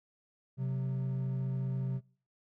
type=tone pair together; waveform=triangle; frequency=130.81 / 185.11 Hz; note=C3 / F#3; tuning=0 / +1 cents; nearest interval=tritone; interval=601 cents; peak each=-29 / -37 dBFS; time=0.57-2.01 s; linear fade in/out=50 ms; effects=noise-tail reverb RT60 0.5 s tail -26 dB re dry + tanh soft clip ceiling -23 dBFS